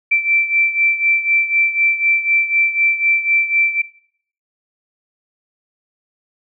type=beating tone pair; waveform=sine; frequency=2338 / 2342 Hz; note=D7 / D7; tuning=-8 / -5 cents; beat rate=4 Hz; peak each=-14 / -19 dBFS; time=0.11-3.82 s; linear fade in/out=10 ms; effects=noise-tail reverb RT60 0.6 s tail -18 dB re dry